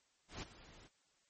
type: noise with ADSR envelope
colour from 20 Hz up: pink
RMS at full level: -44 dBFS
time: 0.28-0.89 s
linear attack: 140 ms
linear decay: 20 ms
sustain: -15 dB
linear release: 37 ms
effects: white hiss -75 dBFS RMS until 1.29 s + MP3 32 kbps